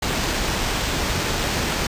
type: noise with sample-and-hold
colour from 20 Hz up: pink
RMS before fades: -23 dBFS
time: 0.02-1.87 s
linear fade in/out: 5 ms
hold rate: 11025 Hz
effects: resampled to 32000 Hz